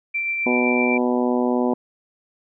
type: tone with tremolo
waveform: sine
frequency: 2349 Hz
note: D7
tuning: in tune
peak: -20 dBFS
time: 0.14-0.98 s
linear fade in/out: 10 ms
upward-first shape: triangle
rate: 7.8 Hz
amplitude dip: 30%
type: harmonic tone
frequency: 123.4 Hz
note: B2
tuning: 1 cent flat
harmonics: 2 / 3 / 4 / 5 / 6 / 7 / 8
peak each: -20 / -24 / -26 / -28 / -30 / -31 / -32 dBFS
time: 0.46-1.74 s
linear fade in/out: 5 ms
effects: none